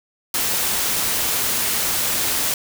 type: noise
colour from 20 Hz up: white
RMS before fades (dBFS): -21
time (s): 0.34-2.54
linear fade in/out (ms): 2
effects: none